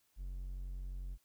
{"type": "tone", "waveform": "triangle", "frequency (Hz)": 45.69, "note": "F#1", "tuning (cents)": -21, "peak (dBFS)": -38, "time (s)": [0.16, 1.18], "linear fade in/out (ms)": 50, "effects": ["white hiss -75 dBFS RMS until 1.24 s"]}